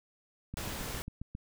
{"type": "click train", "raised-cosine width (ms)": 5, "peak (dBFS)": -27, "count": 7, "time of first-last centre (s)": [0.54, 1.351], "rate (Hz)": 7.4}
{"type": "noise", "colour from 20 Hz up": "pink", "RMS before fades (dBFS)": -39, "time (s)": [0.57, 1.02], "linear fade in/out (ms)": 0}
{"effects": []}